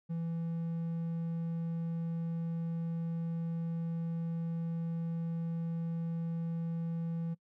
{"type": "tone", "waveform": "triangle", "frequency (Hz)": 166.3, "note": "E3", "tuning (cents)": 16, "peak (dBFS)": -31, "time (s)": [0.09, 7.35], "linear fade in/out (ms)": 20, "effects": ["noise-tail reverb RT60 0.1 s tail -23 dB re dry"]}